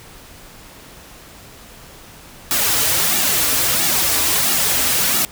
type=noise with flanger; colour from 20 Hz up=white; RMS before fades=-17 dBFS; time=2.51-5.25 s; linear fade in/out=0 ms; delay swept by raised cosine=1.9 to 5.6 ms; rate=1.5 Hz; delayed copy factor=-0.85; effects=pink hiss -41 dBFS RMS until 5.31 s